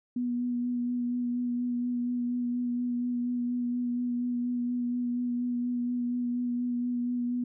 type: tone with vibrato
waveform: sine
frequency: 243.8 Hz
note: B3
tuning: 22 cents flat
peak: -27 dBFS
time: 0.16-7.44 s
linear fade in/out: 5 ms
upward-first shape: sine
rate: 4.2 Hz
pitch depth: 16 cents each way
effects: none